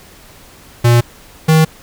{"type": "tone pair in turn", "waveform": "square", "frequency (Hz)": [119.2, 158.44], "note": ["A#2", "D#3"], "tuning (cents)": [39, 32], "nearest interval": "perfect fourth", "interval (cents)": 493, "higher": "second", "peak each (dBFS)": -7, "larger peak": "neither", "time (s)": [[0.84, 1.01], [1.48, 1.65]], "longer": "neither", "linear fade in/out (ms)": 10, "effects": ["pink hiss -41 dBFS RMS until 1.82 s"]}